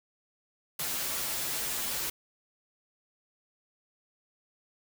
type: noise with comb filter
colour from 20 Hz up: white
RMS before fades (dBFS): -33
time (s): 0.79-2.1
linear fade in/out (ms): 5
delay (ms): 10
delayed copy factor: -0.95
effects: none